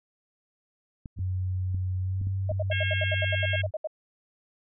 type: clicks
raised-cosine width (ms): 5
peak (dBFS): -26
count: 6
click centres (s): 1.058 / 1.19 / 1.746 / 2.215 / 2.271 / 2.514
type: tone with pitch glide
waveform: sine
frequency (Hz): 92.5 to 96.15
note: F#2 to G2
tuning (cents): 0 to -33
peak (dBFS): -26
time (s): 1.16-3.71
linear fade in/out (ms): 50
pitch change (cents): +67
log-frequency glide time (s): 2-2.26
type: tone bursts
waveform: sine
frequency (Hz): 622.3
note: D#5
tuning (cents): 0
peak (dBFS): -27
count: 14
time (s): 2.49-3.873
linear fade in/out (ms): 5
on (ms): 31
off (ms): 73
type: harmonic tone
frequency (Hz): 541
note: C#5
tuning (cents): -42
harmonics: 3 / 4 / 5 / 6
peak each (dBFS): -32 / -33 / -34 / -35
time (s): 2.71-3.62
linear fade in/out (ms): 10
effects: none